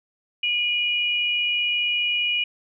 sine tone pair together, 2442 / 2907 Hz, D#7 / F#7, -33 / -31 cents, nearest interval minor third, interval 302 cents, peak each -23 dBFS, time 0.43-2.44 s, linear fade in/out 5 ms, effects none

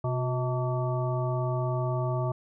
harmonic tone with a mistuned harmonic, 127.4 Hz, C3, 46 cents flat, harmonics 1 / 3 / 5 / 7 / 9, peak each -27 / -35 / -33 / -38 / -38 dBFS, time 0.04-2.32 s, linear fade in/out 5 ms, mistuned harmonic 3, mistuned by -82 cents, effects none

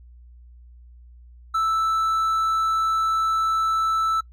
triangle tone, 1318.5 Hz, E6, in tune, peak -17 dBFS, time 1.54-4.21 s, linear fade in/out 10 ms, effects noise-tail reverb RT60 0.1 s tail -22 dB re dry + added 60 Hz sine -44 dBFS peak until 4.32 s

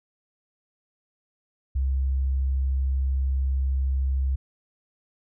sine tone, 66.6 Hz, C2, 31 cents sharp, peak -21 dBFS, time 1.75-4.36 s, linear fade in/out 10 ms, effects none

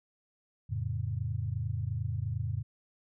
sine chord, F augmented, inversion none, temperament equal, 87.31 / 110 / 138.59 Hz, F2 / A2 / C#3, 0 / 0 / 0 cents, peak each -36 / -33 / -37 dBFS, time 0.69-2.63 s, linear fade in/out 20 ms, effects none

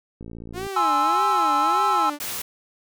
click train, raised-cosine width 3 ms, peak -25 dBFS, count 27, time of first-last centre 0.21-0.667 s, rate 56.9 Hz
sawtooth tone with vibrato, 339.5 Hz, F4, 49 cents flat, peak -25 dBFS, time 0.53-2.19 s, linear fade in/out 50 ms, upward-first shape sine, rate 1.7 Hz, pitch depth 260 cents each way
triangle chord, Ab augmented, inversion none, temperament equal, 830.6 / 1046.5 / 1318.5 Hz, Ab5 / C6 / E6, 0 / 0 / 0 cents, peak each -20 / -23 / -19 dBFS, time 0.76-2.1 s, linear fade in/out 5 ms
white noise, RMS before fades -30 dBFS, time 2.2-2.42 s, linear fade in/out 5 ms
effects none

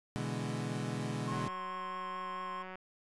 30% pulse chord, E dominant seventh, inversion second, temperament equal, 123.47 / 146.83 / 164.81 / 207.7 Hz, B2 / D3 / E3 / G#3, 0 / 0 / 0 / 0 cents, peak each -36 / -38 / -41 / -38 dBFS, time 0.16-1.48 s, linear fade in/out 0 ms
triangle tone with vibrato, 1066 Hz, C6, 32 cents sharp, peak -37 dBFS, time 1.27-2.63 s, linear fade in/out 10 ms, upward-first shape sine, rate 4.6 Hz, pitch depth 19 cents each way
click train, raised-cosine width 0.5 ms, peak -31 dBFS, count 268, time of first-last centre 1.32-2.755 s, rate 186 Hz
effects resampled to 24000 Hz

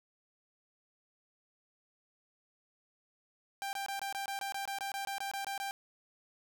sawtooth tone bursts, 790 Hz, G5, 13 cents sharp, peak -32 dBFS, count 16, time 3.62-5.71 s, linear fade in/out 0 ms, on 110 ms, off 22 ms, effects none

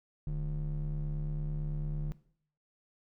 triangle ring-modulated tone, 92.5 Hz, F#2, in tune, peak -27 dBFS, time 0.27-2.12 s, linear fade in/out 0 ms, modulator 58 Hz, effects noise-tail reverb RT60 0.6 s tail -18 dB re dry

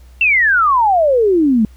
sine exponential sweep, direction down, 2746 to 207.7 Hz, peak -9 dBFS, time 0.21-1.65 s, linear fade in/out 2 ms, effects added 62 Hz sine -38 dBFS peak until 1.76 s + pink hiss -53 dBFS RMS until 1.76 s

